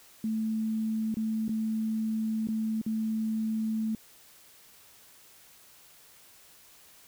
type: tone with dropouts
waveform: sine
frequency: 220 Hz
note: A3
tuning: in tune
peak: -27 dBFS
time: 0.24-3.95 s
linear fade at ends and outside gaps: 2 ms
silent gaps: 1.143-1.169 / 1.481-1.492 / 2.472-2.486 / 2.815-2.863 s
effects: white hiss -56 dBFS RMS until 7.07 s